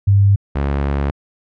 sine / sawtooth tone pair in turn, 99.6 / 70.2 Hz, G2 / C#2, +28 / +22 cents, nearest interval tritone, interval 606 cents, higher first, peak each -8 / -12 dBFS, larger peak first, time 0.07-0.36 / 0.55-1.11 s, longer second, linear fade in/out 10 ms, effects low-pass 2000 Hz 12 dB/octave

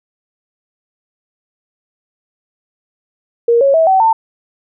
sine tone with pitch steps, 469.2 / 551.6 / 648.4 / 762.2 / 896 Hz, A#4 / C#5 / E5 / G5 / A5, +11 / -9 / -29 / -49 / +31 cents, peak -7 dBFS, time 3.48-4.13 s, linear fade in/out 5 ms, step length 130 ms, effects none

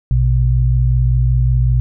sine tone pair together, 59.08 / 124.4 Hz, A#1 / B2, +24 / +13 cents, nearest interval octave + minor second, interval 1289 cents, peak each -13 dBFS, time 0.11-1.8 s, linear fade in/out 0 ms, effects none

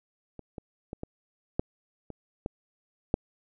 clicks, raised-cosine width 2 ms, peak -28 / -25 / -23 / -22 / -12 / -26 / -18 / -9 dBFS, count 8, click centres 0.393 / 0.582 / 0.931 / 1.034 / 1.595 / 2.103 / 2.461 / 3.141 s, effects none

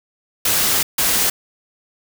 white noise bursts at uneven times, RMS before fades -17 dBFS, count 2, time 0.45-0.83 / 0.98-1.3 s, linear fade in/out 5 ms, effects none

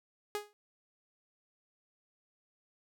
sawtooth tone with exponential decay, 415.3 Hz, G#4, in tune, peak -27 dBFS, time 0.35-0.53 s, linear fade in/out 0 ms, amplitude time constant 38 ms, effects none

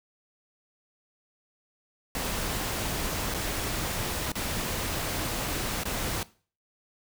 pink noise with dropouts, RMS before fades -31 dBFS, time 2.15-6.23 s, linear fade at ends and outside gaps 1 ms, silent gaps 3.34-3.345 / 4.319-4.354 / 5.835-5.854 s, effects noise-tail reverb RT60 0.4 s tail -19 dB re dry

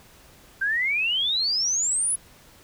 sine exponential sweep, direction up, 1551 to 10548 Hz, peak -21 dBFS, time 0.61-2.16 s, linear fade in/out 10 ms, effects pink hiss -52 dBFS RMS until 2.63 s

